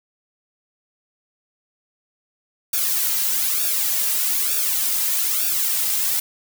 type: noise with flanger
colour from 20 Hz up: blue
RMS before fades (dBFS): -21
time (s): 2.73-6.2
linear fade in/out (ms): 5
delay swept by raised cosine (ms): 0.97 to 2.77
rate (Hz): 1.1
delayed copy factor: -0.85
effects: none